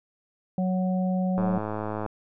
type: harmonic tone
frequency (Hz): 185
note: F#3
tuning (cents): 0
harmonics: 1 / 3 / 4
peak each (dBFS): -23 / -33 / -35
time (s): 0.58-1.58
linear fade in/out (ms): 2
type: click train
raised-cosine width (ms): 1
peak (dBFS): -17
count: 74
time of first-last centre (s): 1.38-2.062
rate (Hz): 107
effects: none